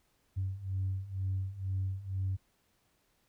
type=beating tone pair; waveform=sine; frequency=94 / 96.1 Hz; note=F#2 / G2; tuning=+28 / -34 cents; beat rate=2.1 Hz; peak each=-36 / -33 dBFS; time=0.36-2.37 s; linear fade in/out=20 ms; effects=tanh soft clip ceiling -26 dBFS + pink hiss -73 dBFS RMS until 3.28 s